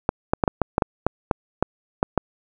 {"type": "clicks", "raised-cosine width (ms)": 1, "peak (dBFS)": -3, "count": 12, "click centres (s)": [0.091, 0.335, 0.438, 0.478, 0.617, 0.781, 0.822, 1.066, 1.312, 1.626, 2.029, 2.177], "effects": []}